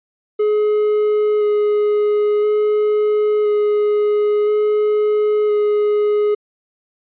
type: tone with vibrato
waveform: triangle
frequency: 420 Hz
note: G#4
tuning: 19 cents sharp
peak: -11 dBFS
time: 0.39-6.35 s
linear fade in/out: 10 ms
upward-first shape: square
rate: 0.49 Hz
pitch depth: 9 cents each way
effects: resampled to 8000 Hz